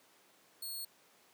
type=tone; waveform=10% pulse; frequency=4333 Hz; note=C#8; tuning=40 cents flat; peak=-33 dBFS; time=0.62-0.85 s; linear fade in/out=5 ms; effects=pink hiss -65 dBFS RMS until 1.33 s + high-pass 300 Hz 12 dB/octave